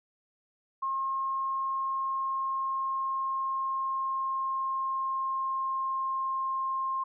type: tone with pitch glide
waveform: sine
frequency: 1072 to 1062.1 Hz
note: C6 to C6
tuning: +42 to +26 cents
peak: -28 dBFS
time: 0.82-7.04 s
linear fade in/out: 10 ms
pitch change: -16 cents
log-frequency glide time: 1.59-6.5 s
effects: none

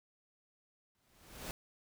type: noise with exponential growth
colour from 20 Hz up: pink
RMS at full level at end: -41 dBFS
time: 0.95-1.51 s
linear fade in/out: 0 ms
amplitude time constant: 120 ms
effects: none

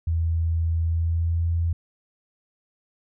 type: tone with pitch glide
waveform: sine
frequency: 82.41 to 84.09 Hz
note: E2 to E2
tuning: 0 to +35 cents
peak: -20 dBFS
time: 0.07-1.73 s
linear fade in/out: 5 ms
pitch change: +35 cents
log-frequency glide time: 0.82-1.48 s
effects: none

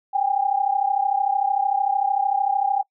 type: tone pair together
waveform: sine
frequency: 780 / 813.3 Hz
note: G5 / G#5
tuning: -9 / -36 cents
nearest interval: minor second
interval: 73 cents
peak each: -21 dBFS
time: 0.13-2.83 s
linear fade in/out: 20 ms
effects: noise-tail reverb RT60 0.1 s tail -25 dB re dry

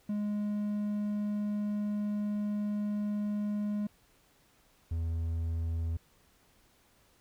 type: tone pair in turn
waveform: triangle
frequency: 207.7 / 82.43 Hz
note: G#3 / E2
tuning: 0 / 0 cents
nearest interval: octave + major third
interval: 1600 cents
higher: first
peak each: -28 dBFS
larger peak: neither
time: 0.09-3.87 / 4.91-5.97 s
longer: first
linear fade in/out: 5 ms
effects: pink hiss -66 dBFS RMS until 7.2 s

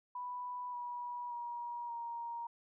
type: tone with pitch steps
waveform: sine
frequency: 987.8 / 970.8 / 954.2 / 937.8 Hz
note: B5 / B5 / A#5 / A#5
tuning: 0 / -30 / +40 / +10 cents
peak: -39 dBFS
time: 0.15-2.47 s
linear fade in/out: 5 ms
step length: 580 ms
effects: none

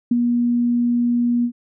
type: tone with ADSR envelope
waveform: sine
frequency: 240 Hz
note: B3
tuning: 49 cents flat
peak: -11 dBFS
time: 0.11-1.52 s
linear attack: 6 ms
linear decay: 23 ms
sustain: -4 dB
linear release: 79 ms
effects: none

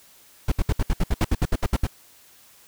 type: noise bursts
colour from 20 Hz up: brown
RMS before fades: -19 dBFS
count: 14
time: 0.48-1.87 s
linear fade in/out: 5 ms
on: 38 ms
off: 66 ms
effects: white hiss -53 dBFS RMS until 2.67 s

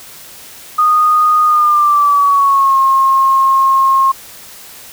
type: tone with pitch glide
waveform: sine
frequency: 1234 to 1074.3 Hz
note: D#6 to C6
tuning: -15 to +45 cents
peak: -7 dBFS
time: 0.78-4.12 s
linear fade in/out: 10 ms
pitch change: -240 cents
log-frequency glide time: 1.45-2.78 s
effects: white hiss -35 dBFS RMS until 4.92 s

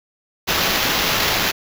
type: noise with sample-and-hold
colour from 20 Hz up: violet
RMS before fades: -19 dBFS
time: 0.47-1.52 s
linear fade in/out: 20 ms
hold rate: 8820 Hz
effects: none

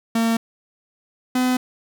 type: tone pair in turn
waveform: 45% pulse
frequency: 227.9 / 253 Hz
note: A#3 / B3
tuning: -39 / +42 cents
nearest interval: major second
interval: 181 cents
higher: second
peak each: -17 dBFS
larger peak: neither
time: 0.15-0.37 / 1.35-1.57 s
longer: neither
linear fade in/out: 5 ms
effects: none

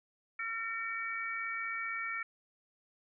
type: harmonic tone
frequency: 454.8 Hz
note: A#4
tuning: 43 cents flat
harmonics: 3 / 4 / 5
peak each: -40 / -40 / -38 dBFS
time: 0.39-2.23 s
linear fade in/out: 5 ms
effects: none

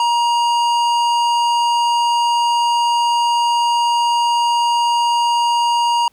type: tone with hard clipping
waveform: triangle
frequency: 946 Hz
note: A#5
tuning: 25 cents sharp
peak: -15 dBFS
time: 0-6.08 s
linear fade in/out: 2 ms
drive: 17 dB
effects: pink hiss -59 dBFS RMS until 6.12 s

